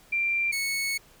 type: tone pair in turn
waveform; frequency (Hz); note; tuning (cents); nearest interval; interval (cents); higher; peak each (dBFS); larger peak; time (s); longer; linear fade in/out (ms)
sine / sawtooth; 2366 / 2206; D7 / C#7; +12 / -9; minor second; 121; first; -23; neither; 0.12-0.52 / 0.52-0.98; second; 10
effects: pink hiss -56 dBFS RMS until 1.2 s